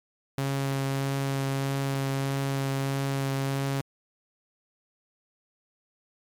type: tone with vibrato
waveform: sawtooth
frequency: 136.8 Hz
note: C#3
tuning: 23 cents flat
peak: -22 dBFS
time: 0.38-3.81 s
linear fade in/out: 0 ms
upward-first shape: triangle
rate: 1.6 Hz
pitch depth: 11 cents each way
effects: MP3 96 kbps